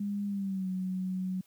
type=tone with pitch glide; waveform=sine; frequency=202.7 to 185.88 Hz; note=G#3 to F#3; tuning=-42 to +8 cents; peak=-30 dBFS; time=0-1.41 s; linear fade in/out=5 ms; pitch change=-150 cents; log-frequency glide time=0.27-0.69 s; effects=white hiss -66 dBFS RMS until 1.46 s + high-pass 100 Hz 12 dB/octave